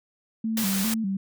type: tone with vibrato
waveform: sine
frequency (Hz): 207.7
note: G#3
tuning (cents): 0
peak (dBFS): -24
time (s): 0.44-1.17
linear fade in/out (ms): 5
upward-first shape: square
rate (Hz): 2.5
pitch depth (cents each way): 120
type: noise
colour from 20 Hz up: white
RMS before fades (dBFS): -29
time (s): 0.57-0.94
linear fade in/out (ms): 2
effects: none